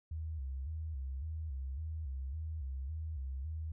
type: tone with vibrato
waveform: sine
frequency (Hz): 72.7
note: D2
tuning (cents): -17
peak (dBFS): -37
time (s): 0.11-3.72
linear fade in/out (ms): 5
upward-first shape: square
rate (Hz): 1.8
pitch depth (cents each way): 150
effects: none